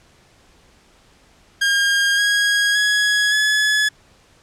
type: tone with pitch steps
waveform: sawtooth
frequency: 1616 / 1645.2 / 1674.9 / 1705.2 Hz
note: G#6 / G#6 / G#6 / G#6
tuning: -48 / -17 / +14 / +45 cents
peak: -11 dBFS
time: 1.61-3.89 s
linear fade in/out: 10 ms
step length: 570 ms
effects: pink hiss -53 dBFS RMS until 4.42 s + low-pass 8000 Hz 12 dB/octave